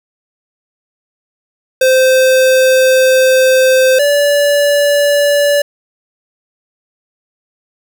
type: tone pair in turn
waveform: square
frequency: 519 / 577 Hz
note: C5 / D5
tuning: -14 / -31 cents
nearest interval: major second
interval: 183 cents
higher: second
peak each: -7 / -9 dBFS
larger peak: first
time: 1.81-3.99 / 3.99-5.62 s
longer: first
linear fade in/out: 5 ms
effects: none